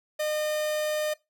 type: tone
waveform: 45% pulse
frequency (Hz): 609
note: D#5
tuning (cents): -37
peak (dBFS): -26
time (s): 0.19-1.14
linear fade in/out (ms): 10
effects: noise-tail reverb RT60 0.2 s tail -20 dB re dry